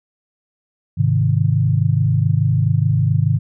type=chord; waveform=sine; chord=Ab major; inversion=none; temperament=equal; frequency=103.83 / 130.81 / 155.56 Hz; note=Ab2 / C3 / Eb3; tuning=0 / 0 / 0 cents; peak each=-17 / -17 / -18 dBFS; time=0.97-3.39 s; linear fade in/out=20 ms; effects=none